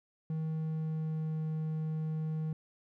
triangle tone with pitch glide, 158.5 to 157.13 Hz, D#3 to D#3, +32 to +17 cents, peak -30 dBFS, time 0.3-2.53 s, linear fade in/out 2 ms, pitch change -15 cents, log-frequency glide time 0.44-1.46 s, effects none

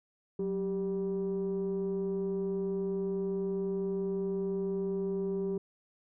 sine tone pair together, 184.52 / 392 Hz, F#3 / G4, -4 / 0 cents, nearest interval octave + minor second, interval 1304 cents, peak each -33 / -30 dBFS, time 0.39-5.58 s, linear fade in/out 5 ms, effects tanh soft clip ceiling -26 dBFS

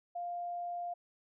sine tone, 700 Hz, F5, 4 cents sharp, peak -36 dBFS, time 0.15-0.94 s, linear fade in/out 10 ms, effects none

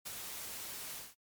white noise with ADSR envelope, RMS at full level -39 dBFS, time 0.05-1.15 s, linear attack 22 ms, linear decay 6 ms, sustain -5 dB, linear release 190 ms, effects noise-tail reverb RT60 0.1 s tail -26 dB re dry + MP3 96 kbps

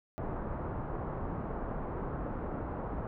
pink low-pass noise, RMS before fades -37 dBFS, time 0.18-3.07 s, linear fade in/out 0 ms, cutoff 1200 Hz, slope 24 dB/octave, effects none

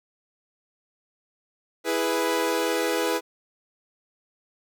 sawtooth chord, E major, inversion none, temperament equal, 329.6 / 415.3 / 493.9 Hz, E4 / G#4 / B4, 0 / 0 / 0 cents, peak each -24 / -24 / -22 dBFS, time 1.84-3.21 s, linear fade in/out 50 ms, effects none

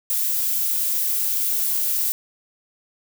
violet noise, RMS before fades -22 dBFS, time 0.1-2.12 s, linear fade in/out 0 ms, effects none

